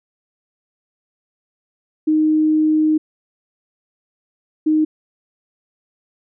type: tone bursts at uneven times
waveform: sine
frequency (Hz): 310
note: D#4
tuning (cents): -6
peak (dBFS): -12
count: 2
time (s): 2.07-2.98 / 4.66-4.85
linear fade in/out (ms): 10
effects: none